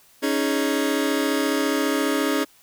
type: chord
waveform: sawtooth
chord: C# suspended second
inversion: none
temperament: just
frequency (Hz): 277.2 / 311.8 / 415.8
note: C#4 / D#4 / G#4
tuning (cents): 0 / +4 / +2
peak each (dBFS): -19 / -21 / -22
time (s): 0.22-2.45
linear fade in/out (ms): 20
effects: white hiss -55 dBFS RMS until 2.62 s